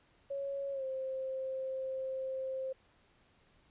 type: tone with pitch glide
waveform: sine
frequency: 554.4 to 526.9 Hz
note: C#5 to C5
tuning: 0 to +12 cents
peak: -35 dBFS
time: 0.3-2.73 s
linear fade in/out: 10 ms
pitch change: -88 cents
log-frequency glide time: 0.72-0.84 s
effects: pink hiss -68 dBFS RMS until 3.7 s + resampled to 8000 Hz